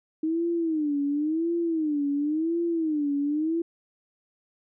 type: tone with vibrato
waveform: sine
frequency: 311.1 Hz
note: D#4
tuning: in tune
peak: -23 dBFS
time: 0.23-3.62 s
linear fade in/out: 5 ms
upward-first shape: sine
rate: 0.94 Hz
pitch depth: 160 cents each way
effects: none